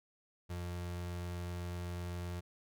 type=tone; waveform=35% pulse; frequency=87.9 Hz; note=F2; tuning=12 cents sharp; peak=-37 dBFS; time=0.49-2.41 s; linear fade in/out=20 ms; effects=none